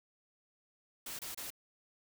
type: noise bursts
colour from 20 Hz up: white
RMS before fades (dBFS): -43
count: 3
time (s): 1.06-1.504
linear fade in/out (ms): 5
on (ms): 130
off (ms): 27
effects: none